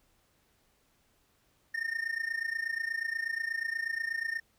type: tone with amplitude modulation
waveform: triangle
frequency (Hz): 1823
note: A#6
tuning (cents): -39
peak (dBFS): -26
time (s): 1.74-4.4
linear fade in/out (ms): 10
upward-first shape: sine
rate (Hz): 28.3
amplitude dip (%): 85
effects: pink hiss -70 dBFS RMS until 4.58 s